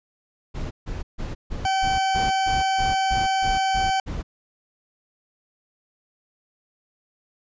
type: noise bursts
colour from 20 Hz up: brown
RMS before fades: -29 dBFS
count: 12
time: 0.54-4.23 s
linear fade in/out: 20 ms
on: 170 ms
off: 150 ms
type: tone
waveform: 40% pulse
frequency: 768 Hz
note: G5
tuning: 36 cents flat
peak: -19 dBFS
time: 1.65-4 s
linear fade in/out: 2 ms
effects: resampled to 16000 Hz